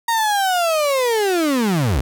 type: linear sweep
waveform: 35% pulse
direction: down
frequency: 937 to 51.91 Hz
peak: -14 dBFS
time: 0.08-2.01 s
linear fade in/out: 5 ms
effects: none